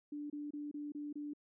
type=tone bursts; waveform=sine; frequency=293.7 Hz; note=D4; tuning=in tune; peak=-40 dBFS; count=6; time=0.12-1.335 s; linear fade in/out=5 ms; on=180 ms; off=27 ms; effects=none

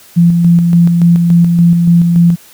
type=tone with tremolo; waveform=sine; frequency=171.2 Hz; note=F3; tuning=34 cents flat; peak=-3 dBFS; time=0.16-2.36 s; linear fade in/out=20 ms; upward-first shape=square; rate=3.5 Hz; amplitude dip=35%; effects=white hiss -40 dBFS RMS until 2.53 s

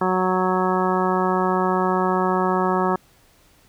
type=harmonic tone; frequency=185 Hz; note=F#3; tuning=in tune; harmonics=1 / 2 / 3 / 4 / 5 / 6 / 7 / 9; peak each=-24 / -23 / -29 / -26 / -25 / -26 / -28 / -34 dBFS; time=0.01-2.96 s; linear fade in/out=5 ms; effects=pink hiss -56 dBFS RMS until 3.68 s

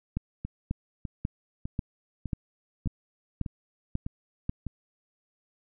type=two click trains; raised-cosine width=5 ms; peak=-16 / -21 dBFS; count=9 / 8; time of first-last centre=0.17-4.494 / 0.45-4.667 s; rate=1.85 / 1.66 Hz; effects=none

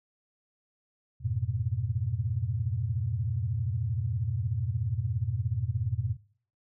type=tone cluster; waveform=sine; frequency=86.2 / 103.3 / 120.2 / 133.1 Hz; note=F2 / G#2 / B2 / C3; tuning=-22 / -9 / -46 / +30 cents; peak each=-34 / -32 / -31 / -39 dBFS; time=1.2-6.17 s; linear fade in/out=50 ms; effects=noise-tail reverb RT60 0.5 s tail -22 dB re dry

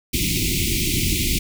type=band-stop noise; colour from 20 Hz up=pink; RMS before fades=-21 dBFS; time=0.13-1.39 s; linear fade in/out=10 ms; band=380 to 2100 Hz; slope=96 dB/octave; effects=none

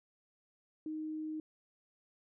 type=tone; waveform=sine; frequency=311.1 Hz; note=D#4; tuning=in tune; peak=-37 dBFS; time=0.86-1.4 s; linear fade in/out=2 ms; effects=none

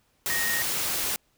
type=tone in noise; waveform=sine; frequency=1864.7 Hz; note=A#6; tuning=in tune; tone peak=-27 dBFS; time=0.3-0.62 s; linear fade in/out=0 ms; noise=white; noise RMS=-28 dBFS; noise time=0.26-1.16 s; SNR=-2 dB; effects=pink hiss -68 dBFS RMS until 1.37 s

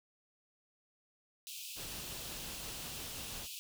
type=high-pass noise; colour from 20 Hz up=pink; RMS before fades=-46 dBFS; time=1.47-3.59 s; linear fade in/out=0 ms; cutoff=2500 Hz; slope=96 dB/octave
type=noise with tremolo; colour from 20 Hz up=pink; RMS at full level=-47 dBFS; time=1.75-3.48 s; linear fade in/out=50 ms; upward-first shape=triangle; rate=5.7 Hz; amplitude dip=30%
effects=none

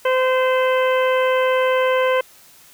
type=harmonic tone with a mistuned harmonic; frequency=515 Hz; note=C5; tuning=28 cents flat; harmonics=1 / 2 / 3 / 4 / 5 / 6; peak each=-16 / -22 / -26 / -28 / -30 / -32 dBFS; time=0.05-2.21 s; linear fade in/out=5 ms; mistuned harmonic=5; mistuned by=+22 cents; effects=white hiss -48 dBFS RMS until 2.73 s

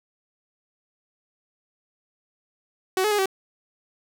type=tone with pitch steps; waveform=sawtooth; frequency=375.2 / 424.9 / 414.3 / 383.4 Hz; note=F#4 / G#4 / G#4 / G4; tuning=+24 / +40 / -4 / -38 cents; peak=-16 dBFS; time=2.97-3.258 s; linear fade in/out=2 ms; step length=72 ms; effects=none

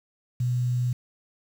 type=tone with quantisation; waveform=sine; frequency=123.47 Hz; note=B2; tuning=in tune; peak=-22 dBFS; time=0.4-0.93 s; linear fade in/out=5 ms; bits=8; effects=none

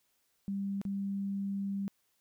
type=tone with dropouts; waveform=sine; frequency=197.7 Hz; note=G3; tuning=15 cents sharp; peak=-32 dBFS; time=0.48-1.88 s; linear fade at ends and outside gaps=0 ms; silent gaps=0.815-0.852 s; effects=white hiss -75 dBFS RMS until 2.2 s

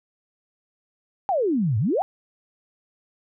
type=exponential two-way sweep; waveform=sine; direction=down then up; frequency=830.6 to 100 to 830.6 Hz; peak=-19 dBFS; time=1.29-2.02 s; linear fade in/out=0 ms; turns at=1.78 s; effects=none

